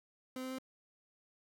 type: tone with pitch steps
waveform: 30% pulse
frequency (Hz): 257.4 / 259.2 / 261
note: C4 / C4 / C4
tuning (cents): -28 / -16 / -4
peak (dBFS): -37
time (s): 0.36-0.585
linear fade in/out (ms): 2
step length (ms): 75
effects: none